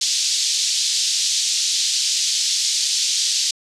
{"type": "band-pass noise", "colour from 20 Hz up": "pink", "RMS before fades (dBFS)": -20, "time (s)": [0.01, 3.51], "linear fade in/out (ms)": 5, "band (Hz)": [3800, 7300], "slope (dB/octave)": 24, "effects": ["low-pass 11000 Hz 12 dB/octave"]}